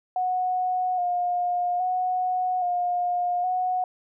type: tone with vibrato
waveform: sine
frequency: 723 Hz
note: F#5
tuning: 40 cents flat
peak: -22 dBFS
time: 0.16-3.84 s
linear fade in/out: 2 ms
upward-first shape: square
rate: 0.61 Hz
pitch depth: 27 cents each way
effects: none